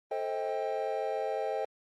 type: chord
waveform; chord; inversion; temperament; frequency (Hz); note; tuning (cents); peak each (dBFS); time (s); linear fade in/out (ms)
triangle; A half-diminished seventh; none; just; 440 / 528 / 633.6 / 792; A4 / C5 / Eb5 / G5; 0 / +16 / +31 / +18; -34; 0.11-1.65; 5
effects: Opus 24 kbps